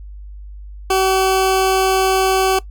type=tone; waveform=20% pulse; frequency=380.4 Hz; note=F#4; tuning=48 cents sharp; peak=-8 dBFS; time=0.9-2.59 s; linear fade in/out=5 ms; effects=noise-tail reverb RT60 0.1 s tail -19 dB re dry + added 50 Hz sine -31 dBFS peak until 2.7 s